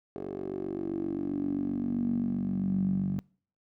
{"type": "tone with band-pass filter sweep", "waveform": "10% pulse", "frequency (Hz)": 47.63, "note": "G1", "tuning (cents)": -49, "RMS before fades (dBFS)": -31, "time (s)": [0.16, 3.19], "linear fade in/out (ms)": 0, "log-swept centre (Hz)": [430, 170], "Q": 7.7, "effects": ["noise-tail reverb RT60 0.5 s tail -26 dB re dry"]}